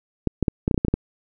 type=clicks; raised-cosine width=3 ms; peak=-6 dBFS; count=10; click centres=0.273 / 0.427 / 0.482 / 0.679 / 0.712 / 0.744 / 0.778 / 0.849 / 0.883 / 0.94 s; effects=none